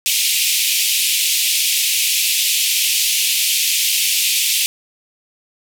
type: band-pass noise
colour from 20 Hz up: pink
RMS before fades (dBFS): -17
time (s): 0.06-4.66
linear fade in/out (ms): 0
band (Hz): 2400 to 16000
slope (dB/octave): 48
effects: none